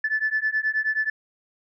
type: beating tone pair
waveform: sine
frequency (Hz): 1739 / 1748.4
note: A6 / A6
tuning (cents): -21 / -11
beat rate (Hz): 9.4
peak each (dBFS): -24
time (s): 0.04-1.1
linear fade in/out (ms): 5
effects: tanh soft clip ceiling -14 dBFS